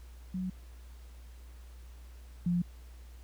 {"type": "tone pair in turn", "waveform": "sine", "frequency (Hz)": [185, 175.16], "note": ["F#3", "F3"], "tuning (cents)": [0, 5], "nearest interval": "minor second", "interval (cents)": 95, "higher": "first", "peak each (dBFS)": [-32, -26], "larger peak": "second", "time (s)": [[0.34, 0.5], [2.46, 2.62]], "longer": "neither", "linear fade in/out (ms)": 5, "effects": ["added 60 Hz sine -47 dBFS peak until 3.23 s", "pink hiss -62 dBFS RMS until 3.23 s"]}